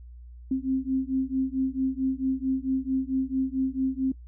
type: beating tone pair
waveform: sine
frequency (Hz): 261.6 / 266.1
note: C4 / C4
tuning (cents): 0 / +29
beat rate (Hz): 4.5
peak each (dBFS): -27 / -27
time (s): 0.51-4.12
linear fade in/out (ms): 5
effects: noise-tail reverb RT60 0.1 s tail -20 dB re dry + added 60 Hz sine -42 dBFS peak until 4.27 s